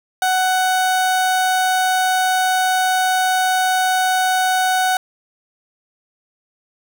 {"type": "tone", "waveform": "30% pulse", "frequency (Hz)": 745, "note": "F#5", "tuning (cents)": 12, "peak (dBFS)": -12, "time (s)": [0.22, 4.97], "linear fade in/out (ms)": 2, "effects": []}